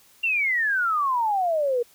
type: exponential sweep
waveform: sine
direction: down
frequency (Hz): 2794 to 466.2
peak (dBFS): -20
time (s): 0.23-1.83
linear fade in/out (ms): 10
effects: white hiss -56 dBFS RMS until 1.94 s